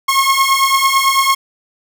sawtooth beating tone pair, 1079 / 1088 Hz, C#6 / C#6, -47 / -33 cents, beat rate 9 Hz, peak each -10 dBFS, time 0.08-1.35 s, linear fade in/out 10 ms, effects none

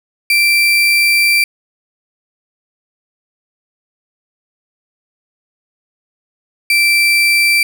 35% pulse tone pair in turn, 2349 / 2340 Hz, D7 / D7, 0 / -7 cents, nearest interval unison, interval 7 cents, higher first, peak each -7 dBFS, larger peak neither, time 0.3-1.44 / 6.7-7.63 s, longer first, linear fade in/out 2 ms, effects none

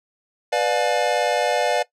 square chord, B diminished seventh, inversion none, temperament just, 493.9 / 592.7 / 711.2 / 853.4 Hz, B4 / D5 / F5 / Ab5, 0 / +16 / +31 / +47 cents, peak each -25 / -23 / -24 / -28 dBFS, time 0.52-1.83 s, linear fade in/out 10 ms, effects noise-tail reverb RT60 0.1 s tail -18 dB re dry + low-pass 7000 Hz 12 dB/octave

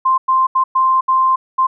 sine tone bursts at uneven times, 1046.5 Hz, C6, in tune, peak -10 dBFS, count 6, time 0.05-0.18 / 0.28-0.47 / 0.55-0.64 / 0.75-1.01 / 1.08-1.36 / 1.58-1.67 s, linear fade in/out 10 ms, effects none

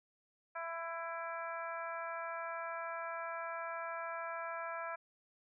harmonic tone with a mistuned harmonic, 333.3 Hz, E4, 19 cents sharp, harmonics 2 / 3 / 4 / 5 / 6 / 7, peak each -44 / -45 / -44 / -47 / -58 / -51 dBFS, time 0.55-4.96 s, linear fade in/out 10 ms, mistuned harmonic 5, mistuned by -15 cents, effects none

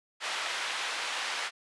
white band-pass noise, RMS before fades -34 dBFS, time 0.2-1.51 s, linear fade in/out 50 ms, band 790 to 3200 Hz, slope 12 dB/octave, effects resampled to 24000 Hz

